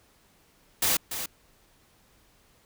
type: noise with echo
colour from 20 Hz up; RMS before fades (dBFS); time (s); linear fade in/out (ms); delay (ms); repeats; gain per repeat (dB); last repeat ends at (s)
white; -24; 0.82-0.97; 5; 290; 1; -9; 1.26
effects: pink hiss -62 dBFS RMS until 2.65 s